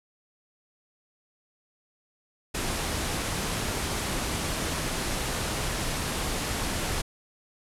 pink low-pass noise, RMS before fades -30 dBFS, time 2.54-7.02 s, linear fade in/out 10 ms, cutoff 12000 Hz, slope 48 dB/octave, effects none

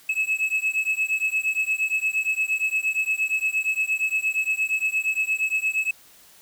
triangle beating tone pair, 2582 / 2590.6 Hz, E7 / E7, -37 / -31 cents, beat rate 8.6 Hz, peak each -23 dBFS, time 0.09-5.91 s, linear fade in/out 5 ms, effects white hiss -52 dBFS RMS until 6.41 s

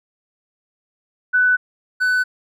sine / triangle tone pair in turn, 1495 / 1500.5 Hz, F#6 / F#6, +17 / +24 cents, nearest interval unison, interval 7 cents, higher second, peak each -12 / -13 dBFS, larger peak first, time 1.33-1.57 / 2-2.24 s, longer neither, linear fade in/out 20 ms, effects none

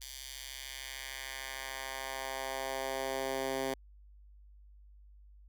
10% pulse tone with high-pass filter sweep, 133.4 Hz, C3, 34 cents sharp, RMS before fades -39 dBFS, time 0.01-3.74 s, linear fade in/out 5 ms, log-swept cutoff 4300 to 300 Hz, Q 1, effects added 50 Hz sine -54 dBFS peak until 5.48 s

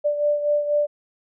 sine beating tone pair, 588 / 592.1 Hz, D5 / D5, +2 / +14 cents, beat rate 4.1 Hz, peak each -19 / -26 dBFS, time 0.04-0.87 s, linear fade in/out 20 ms, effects none

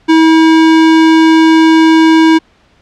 square tone, 321.7 Hz, E4, 42 cents flat, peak -4 dBFS, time 0.08-2.39 s, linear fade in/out 20 ms, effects pink hiss -49 dBFS RMS until 2.81 s + low-pass 4000 Hz 12 dB/octave

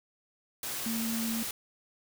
sine tone in noise, 227.1 Hz, A#3, 45 cents flat, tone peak -31 dBFS, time 0.86-1.43 s, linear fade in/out 2 ms, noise white, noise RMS -36 dBFS, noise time 0.63-1.51 s, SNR +2 dB, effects none

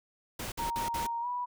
pink noise bursts, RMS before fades -38 dBFS, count 4, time 0.39-1.069 s, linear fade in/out 5 ms, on 130 ms, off 53 ms
sine tone with pitch glide, 932.3 to 980.9 Hz, A#5 to B5, 0 to -12 cents, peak -31 dBFS, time 0.58-1.46 s, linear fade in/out 20 ms, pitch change +88 cents, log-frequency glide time 1.21-1.27 s
effects none

